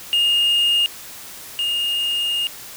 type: tone pair in turn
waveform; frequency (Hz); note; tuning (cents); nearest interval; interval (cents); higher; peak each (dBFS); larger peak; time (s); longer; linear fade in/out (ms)
triangle; 2838 / 2838; F7 / F7; +27 / +27; unison; 0; neither; -12 / -17; first; 0.13-0.86 / 1.59-2.47; second; 0
effects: tanh soft clip ceiling -8 dBFS + white hiss -37 dBFS RMS until 2.76 s